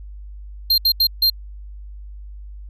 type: tone bursts at uneven times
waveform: square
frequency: 4186 Hz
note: C8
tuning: in tune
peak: -13 dBFS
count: 4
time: 0.7-0.78 / 0.85-0.92 / 1-1.07 / 1.22-1.3 s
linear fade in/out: 5 ms
effects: added 50 Hz sine -33 dBFS peak until 2.69 s